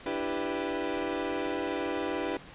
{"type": "chord", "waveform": "30% pulse", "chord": "E minor seventh", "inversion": "third", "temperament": "equal with one note detuned", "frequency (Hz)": [293.7, 333.1, 392, 493.9], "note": ["D4", "E4", "G4", "B4"], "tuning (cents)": [0, 18, 0, 0], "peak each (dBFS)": [-33, -33, -33, -33], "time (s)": [0.06, 2.37], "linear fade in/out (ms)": 2, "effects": ["pink hiss -49 dBFS RMS until 2.54 s", "resampled to 8000 Hz"]}